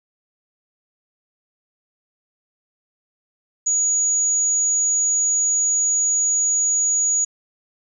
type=tone; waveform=sine; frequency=6800 Hz; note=G#8; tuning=40 cents sharp; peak=-16 dBFS; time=3.66-7.25 s; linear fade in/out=10 ms; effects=none